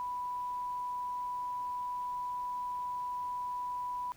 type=tone; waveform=sine; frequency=987.8 Hz; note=B5; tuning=in tune; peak=-34 dBFS; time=0-4.12 s; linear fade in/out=0 ms; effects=pink hiss -60 dBFS RMS until 4.16 s